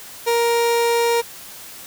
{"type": "tone", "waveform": "30% pulse", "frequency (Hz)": 468.7, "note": "A#4", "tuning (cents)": 9, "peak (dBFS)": -13, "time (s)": [0.26, 1.22], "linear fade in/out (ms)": 20, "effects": ["white hiss -38 dBFS RMS until 1.86 s"]}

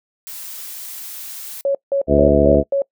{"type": "noise", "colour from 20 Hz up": "blue", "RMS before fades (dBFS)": -32, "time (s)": [0.27, 1.61], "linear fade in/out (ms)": 0}
{"type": "tone bursts", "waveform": "sine", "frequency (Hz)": 554.4, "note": "C#5", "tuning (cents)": 0, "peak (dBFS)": -14, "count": 5, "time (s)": [1.65, 2.82], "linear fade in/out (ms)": 2, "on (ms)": 98, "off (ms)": 170}
{"type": "harmonic tone", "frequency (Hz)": 71.8, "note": "D2", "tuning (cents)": -39, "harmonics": [1, 2, 3, 4, 5, 6, 7, 9], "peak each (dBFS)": [-20, -22, -20, -18, -19, -20, -17, -16], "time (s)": [2.07, 2.64], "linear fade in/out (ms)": 50}
{"effects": ["noise-tail reverb RT60 0.1 s tail -24 dB re dry"]}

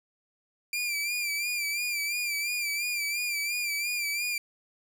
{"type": "tone with vibrato", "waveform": "sawtooth", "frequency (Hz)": 2369, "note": "D7", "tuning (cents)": 14, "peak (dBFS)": -25, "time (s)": [0.73, 4.38], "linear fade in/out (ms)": 2, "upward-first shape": "sine", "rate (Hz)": 2.9, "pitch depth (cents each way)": 59, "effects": []}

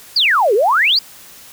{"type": "exponential two-way sweep", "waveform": "sine", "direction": "down then up", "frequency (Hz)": [4978, 380.6, 4978], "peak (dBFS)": -10, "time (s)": [0.16, 0.99], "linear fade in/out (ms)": 5, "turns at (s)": 0.54, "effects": ["white hiss -40 dBFS RMS until 1.52 s"]}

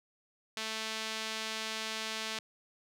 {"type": "tone with band-pass filter", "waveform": "sawtooth", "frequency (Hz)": 220, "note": "A3", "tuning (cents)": 0, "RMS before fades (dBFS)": -38, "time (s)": [0.57, 2.39], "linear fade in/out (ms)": 2, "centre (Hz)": 3800, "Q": 0.93, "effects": []}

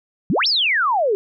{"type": "exponential two-way sweep", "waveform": "sine", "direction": "up then down", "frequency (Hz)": [145.4, 5588, 386.1], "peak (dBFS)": -15, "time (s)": [0.3, 1.15], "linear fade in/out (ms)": 0, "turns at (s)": 0.47, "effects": []}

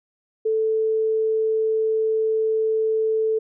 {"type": "tone", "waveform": "sine", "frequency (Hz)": 440, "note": "A4", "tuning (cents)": 0, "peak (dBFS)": -18, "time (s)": [0.45, 3.39], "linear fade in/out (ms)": 10, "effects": []}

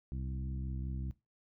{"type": "harmonic tone with a mistuned harmonic", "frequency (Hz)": 65.41, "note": "C2", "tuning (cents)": 0, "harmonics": [1, 2, 3, 4, 5], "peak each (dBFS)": [-38, -41, -47, -53, -54], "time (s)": [0.12, 1.11], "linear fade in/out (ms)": 0, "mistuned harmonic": 1, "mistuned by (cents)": 34, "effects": ["noise-tail reverb RT60 0.2 s tail -17 dB re dry"]}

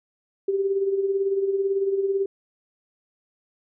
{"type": "tone with tremolo", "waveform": "sine", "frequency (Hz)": 392, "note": "G4", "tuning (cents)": 0, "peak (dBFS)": -18, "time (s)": [0.48, 2.26], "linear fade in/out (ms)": 5, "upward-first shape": "sine", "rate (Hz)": 18, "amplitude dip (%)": 55, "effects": []}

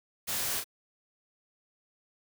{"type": "noise with echo", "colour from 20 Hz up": "white", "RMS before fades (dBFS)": -33, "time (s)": [0.27, 0.61], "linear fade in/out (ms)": 20, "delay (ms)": 34, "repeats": 1, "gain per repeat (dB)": -5, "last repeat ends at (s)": 0.644, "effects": []}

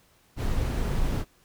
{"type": "noise", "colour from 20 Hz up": "brown", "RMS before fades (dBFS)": -26, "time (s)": [0.36, 1.25], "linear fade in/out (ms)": 50, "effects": ["pink hiss -62 dBFS RMS until 1.44 s"]}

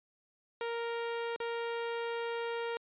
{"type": "tone with dropouts", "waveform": "sawtooth", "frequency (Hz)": 466.2, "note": "A#4", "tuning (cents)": 0, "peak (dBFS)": -30, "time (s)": [0.61, 2.77], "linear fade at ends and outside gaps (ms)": 1, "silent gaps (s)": [1.362, 1.402], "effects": ["resampled to 8000 Hz"]}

